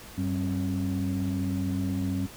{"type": "tone cluster", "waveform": "sine", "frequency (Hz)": [97, 191.9, 271.1], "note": ["G2", "G3", "C#4"], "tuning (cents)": [-18, -37, -38], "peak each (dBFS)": -29, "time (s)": [0.17, 2.27], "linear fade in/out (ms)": 20, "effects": ["tanh soft clip ceiling -21 dBFS", "pink hiss -46 dBFS RMS until 2.36 s"]}